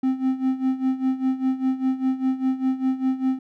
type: tone with tremolo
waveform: triangle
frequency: 261.6 Hz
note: C4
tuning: in tune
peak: -15 dBFS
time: 0.03-3.39 s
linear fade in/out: 5 ms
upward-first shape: sine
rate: 5 Hz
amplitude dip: 80%
effects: none